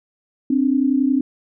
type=tone pair together; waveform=sine; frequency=261.6 / 292.6 Hz; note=C4 / D4; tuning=0 / -6 cents; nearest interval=major second; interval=194 cents; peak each=-16 / -19 dBFS; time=0.5-1.21 s; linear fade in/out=5 ms; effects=none